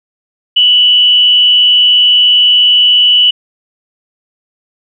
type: tone with frequency modulation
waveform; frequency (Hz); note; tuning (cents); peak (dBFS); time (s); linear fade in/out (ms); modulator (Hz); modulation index
sine; 2960; F#7; 0; -4; 0.56-3.31; 10; 203; 0.28
effects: none